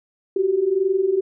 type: tone pair together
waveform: sine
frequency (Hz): 366.1 / 387.9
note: F#4 / G4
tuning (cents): -18 / -18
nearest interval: minor second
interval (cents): 100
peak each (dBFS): -22 / -18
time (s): 0.36-1.21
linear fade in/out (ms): 5
effects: none